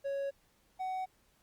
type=tone pair in turn; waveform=triangle; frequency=554.4 / 749.8 Hz; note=C#5 / F#5; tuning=0 / +23 cents; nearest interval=perfect fourth; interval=523 cents; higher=second; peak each=-31 / -32 dBFS; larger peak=first; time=0.04-0.31 / 0.79-1.06 s; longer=neither; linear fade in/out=20 ms; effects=pink hiss -70 dBFS RMS until 1.42 s + Opus 48 kbps